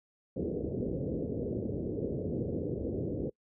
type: low-pass noise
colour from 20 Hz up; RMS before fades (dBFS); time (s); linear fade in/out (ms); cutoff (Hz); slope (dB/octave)
white; -34; 0.36-3.3; 10; 500; 48
effects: noise-tail reverb RT60 0.1 s tail -25 dB re dry + high-pass 60 Hz 12 dB/octave